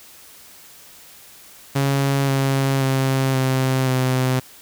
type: tone with pitch steps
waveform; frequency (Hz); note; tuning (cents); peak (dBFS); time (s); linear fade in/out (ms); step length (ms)
sawtooth; 138.1 / 135.81 / 133.55 / 131.33 / 129.15; C#3 / C#3 / C3 / C3 / C3; -6 / -35 / +36 / +7 / -22; -13; 1.75-4.4; 10; 530
effects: white hiss -45 dBFS RMS until 4.61 s